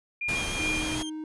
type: tone with tremolo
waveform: sine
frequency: 2413 Hz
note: D7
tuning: 46 cents sharp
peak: -26 dBFS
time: 0.21-0.95 s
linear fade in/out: 5 ms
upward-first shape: sine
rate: 2.6 Hz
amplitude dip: 70%
type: noise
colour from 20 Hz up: pink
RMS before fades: -33 dBFS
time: 0.28-1.03 s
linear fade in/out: 10 ms
type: tone with vibrato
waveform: sawtooth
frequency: 3213 Hz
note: G7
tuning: 42 cents sharp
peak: -33 dBFS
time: 0.35-1.1 s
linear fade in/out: 10 ms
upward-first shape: sine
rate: 6.5 Hz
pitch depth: 26 cents each way
type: tone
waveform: triangle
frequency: 311.1 Hz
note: D#4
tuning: in tune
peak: -31 dBFS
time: 0.59-1.24 s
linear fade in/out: 2 ms
effects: resampled to 24000 Hz